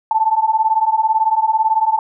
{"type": "beating tone pair", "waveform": "sine", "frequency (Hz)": [870, 888], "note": ["A5", "A5"], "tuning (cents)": [-20, 16], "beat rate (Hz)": 18, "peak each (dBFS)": [-16, -15], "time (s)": [0.11, 1.99], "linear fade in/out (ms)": 2, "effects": []}